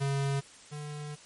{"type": "tone pair in turn", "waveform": "square", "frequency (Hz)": [138.59, 148.37], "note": ["C#3", "D3"], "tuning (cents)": [0, 18], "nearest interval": "minor second", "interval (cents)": 118, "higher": "second", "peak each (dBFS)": [-28, -38], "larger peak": "first", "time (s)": [[0, 0.41], [0.71, 1.16]], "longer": "second", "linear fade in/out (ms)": 20, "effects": ["white hiss -53 dBFS RMS until 1.25 s", "MP3 48 kbps"]}